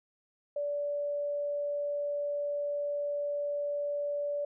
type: tone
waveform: sine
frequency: 579 Hz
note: D5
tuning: 25 cents flat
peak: -30 dBFS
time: 0.56-4.45 s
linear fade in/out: 5 ms
effects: none